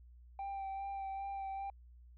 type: tone with vibrato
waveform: sine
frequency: 784 Hz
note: G5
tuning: in tune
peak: -36 dBFS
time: 0.39-1.7 s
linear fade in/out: 2 ms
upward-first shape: sine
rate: 2.5 Hz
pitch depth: 18 cents each way
effects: tanh soft clip ceiling -38 dBFS + added 60 Hz sine -55 dBFS peak until 2.17 s

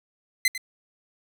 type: tone with echo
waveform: sawtooth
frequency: 2051 Hz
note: C7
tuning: 35 cents flat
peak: -14 dBFS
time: 0.45-0.48 s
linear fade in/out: 2 ms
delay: 98 ms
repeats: 1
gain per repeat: -13 dB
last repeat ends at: 0.578 s
effects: none

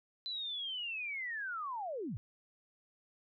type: linear sweep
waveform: sine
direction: down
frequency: 4047 to 82.41 Hz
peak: -37 dBFS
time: 0.26-2.17 s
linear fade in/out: 0 ms
effects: none

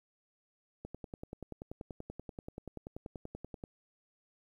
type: click train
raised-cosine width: 2 ms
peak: -29 dBFS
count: 30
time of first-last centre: 0.85-3.638 s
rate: 10.4 Hz
effects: 11-bit

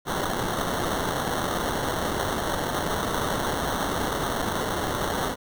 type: noise with sample-and-hold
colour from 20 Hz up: white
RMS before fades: -27 dBFS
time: 0.05-5.36 s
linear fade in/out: 50 ms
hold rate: 2450 Hz
effects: none

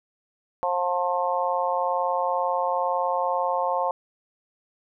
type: harmonic tone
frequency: 177.9 Hz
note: F3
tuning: 32 cents sharp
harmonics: 3 / 4 / 5 / 6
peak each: -27 / -28 / -26 / -29 dBFS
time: 0.63-3.91 s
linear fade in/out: 0 ms
effects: none

